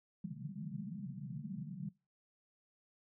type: band-pass noise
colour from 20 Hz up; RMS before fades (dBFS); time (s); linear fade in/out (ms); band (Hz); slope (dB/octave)
pink; -44; 0.24-1.89; 2; 130 to 220; 96
effects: noise-tail reverb RT60 0.3 s tail -22 dB re dry